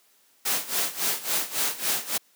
white noise with tremolo, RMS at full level -24 dBFS, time 0.45-2.18 s, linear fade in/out 10 ms, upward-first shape sine, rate 3.6 Hz, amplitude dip 85%, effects white hiss -62 dBFS RMS until 2.35 s + high-pass 200 Hz 12 dB/octave

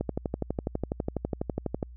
click train, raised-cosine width 2 ms, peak -15 dBFS, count 23, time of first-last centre 0.01-1.828 s, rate 12.1 Hz, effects added 60 Hz sine -43 dBFS peak until 1.96 s

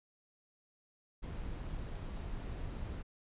brown noise with amplitude modulation, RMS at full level -40 dBFS, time 1.22-3.03 s, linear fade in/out 20 ms, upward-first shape sine, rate 177 Hz, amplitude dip 25%, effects resampled to 8000 Hz

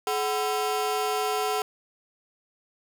30% pulse ring-modulated tone, 587.3 Hz, D5, in tune, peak -19 dBFS, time 0.07-1.62 s, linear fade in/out 2 ms, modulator 162 Hz, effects none

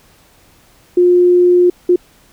sine tone bursts at uneven times, 355.9 Hz, F4, 33 cents sharp, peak -6 dBFS, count 2, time 0.97-1.7 / 1.89-1.96 s, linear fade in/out 5 ms, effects pink hiss -49 dBFS RMS until 2.32 s

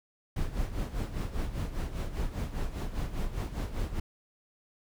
brown noise with tremolo, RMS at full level -30 dBFS, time 0.36-4 s, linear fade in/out 5 ms, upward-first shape sine, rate 5 Hz, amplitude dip 70%, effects none

